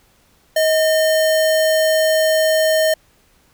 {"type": "tone with sample-and-hold", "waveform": "sine", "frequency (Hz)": 632, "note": "D#5", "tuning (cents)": 27, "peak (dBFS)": -12, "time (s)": [0.56, 2.94], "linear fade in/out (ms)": 5, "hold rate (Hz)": 2450, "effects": ["pink hiss -56 dBFS RMS until 3.53 s"]}